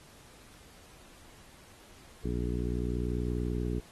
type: harmonic tone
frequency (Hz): 60.3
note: B1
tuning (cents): -41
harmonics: 1 / 2 / 3 / 4 / 5 / 6 / 7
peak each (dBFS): -33 / -36 / -38 / -39 / -40 / -41 / -41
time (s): 2.24-3.8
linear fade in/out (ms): 5
effects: pink hiss -56 dBFS RMS until 3.91 s + AAC 32 kbps

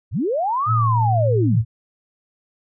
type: linear two-way sweep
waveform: sine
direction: up then down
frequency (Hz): 61.74 to 1308 to 61.74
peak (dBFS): -18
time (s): 0.11-1.63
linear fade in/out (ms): 50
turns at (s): 0.71
type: tone with vibrato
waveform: sine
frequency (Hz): 113.2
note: A2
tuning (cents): +50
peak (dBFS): -16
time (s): 0.66-1.65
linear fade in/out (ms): 50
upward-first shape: triangle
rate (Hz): 17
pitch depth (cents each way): 12
effects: none

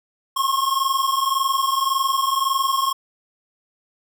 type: tone pair together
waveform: square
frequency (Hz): 1069 / 1090.8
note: C6 / C#6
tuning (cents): +37 / -28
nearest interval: unison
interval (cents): 35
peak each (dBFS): -22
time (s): 0.36-2.93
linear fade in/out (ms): 10
effects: none

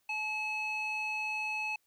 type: tone with band-pass filter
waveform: square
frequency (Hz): 859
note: A5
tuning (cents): -42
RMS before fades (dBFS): -35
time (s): 0.09-1.76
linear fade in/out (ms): 5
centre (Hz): 2200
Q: 6.4
effects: white hiss -75 dBFS RMS until 1.86 s

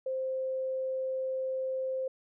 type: tone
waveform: sine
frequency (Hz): 523.3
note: C5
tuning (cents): 0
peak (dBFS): -30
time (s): 0.06-2.08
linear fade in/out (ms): 5
effects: none

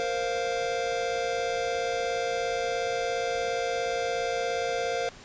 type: chord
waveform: square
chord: Bb suspended second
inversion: none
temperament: equal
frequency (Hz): 466.2 / 523.3 / 698.5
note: Bb4 / C5 / F5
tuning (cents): 0 / 0 / 0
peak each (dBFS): -32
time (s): 0-5.09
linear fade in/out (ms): 0
effects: pink hiss -48 dBFS RMS until 5.24 s + resampled to 16000 Hz

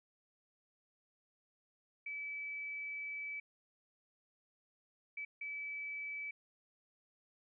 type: tone bursts at uneven times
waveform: sine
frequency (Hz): 2300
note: D7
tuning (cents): -37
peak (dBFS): -40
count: 3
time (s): 2.06-3.4 / 5.17-5.25 / 5.41-6.31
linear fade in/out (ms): 5
effects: none

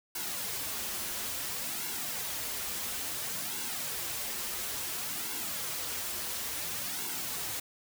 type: noise with flanger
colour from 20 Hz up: white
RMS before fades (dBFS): -36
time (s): 0.15-7.6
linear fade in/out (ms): 5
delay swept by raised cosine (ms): 1.6 to 7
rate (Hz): 0.58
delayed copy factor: -0.65
effects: none

